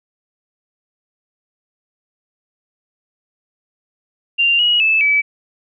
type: tone with pitch steps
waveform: sine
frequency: 2782 / 2902 / 2622 / 2296 Hz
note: F7 / F#7 / E7 / D7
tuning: -7 / -34 / -10 / -40 cents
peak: -11 dBFS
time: 4.38-5.22 s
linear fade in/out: 20 ms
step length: 210 ms
effects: none